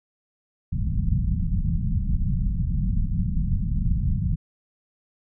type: low-pass noise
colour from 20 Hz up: pink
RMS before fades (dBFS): -23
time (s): 0.72-4.36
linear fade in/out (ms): 10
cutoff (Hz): 200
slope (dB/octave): 48
effects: none